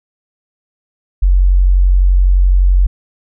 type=tone; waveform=sine; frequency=45.88 Hz; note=F#1; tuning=14 cents flat; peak=-6 dBFS; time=1.22-2.87 s; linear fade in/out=10 ms; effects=none